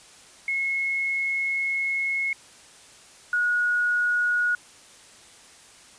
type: tone pair in turn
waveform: sine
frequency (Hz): 2175 / 1451.6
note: C#7 / F#6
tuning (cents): -33 / -34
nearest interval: perfect fifth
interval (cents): 701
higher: first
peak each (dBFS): -23 / -20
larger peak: second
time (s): 0.48-2.33 / 3.33-4.55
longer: first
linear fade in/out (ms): 2
effects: white hiss -50 dBFS RMS until 5.98 s + resampled to 22050 Hz